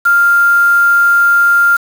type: tone with quantisation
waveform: sine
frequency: 1396.9 Hz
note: F6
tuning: in tune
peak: -6 dBFS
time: 0.05-1.77 s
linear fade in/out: 10 ms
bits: 4
effects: none